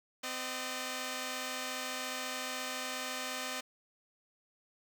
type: tone pair together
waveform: 5% pulse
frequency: 256.1 / 609 Hz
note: C4 / D#5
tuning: -37 / -37 cents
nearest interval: octave + minor third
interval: 1500 cents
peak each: -28 / -28 dBFS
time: 0.23-3.61 s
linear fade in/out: 10 ms
effects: none